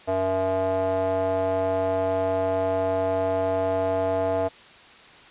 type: tone with band-pass filter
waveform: square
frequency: 94.5 Hz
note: F#2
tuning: 37 cents sharp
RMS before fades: -24 dBFS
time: 0.07-4.49 s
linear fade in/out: 20 ms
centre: 630 Hz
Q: 4.1
effects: white hiss -48 dBFS RMS until 5.3 s + resampled to 8000 Hz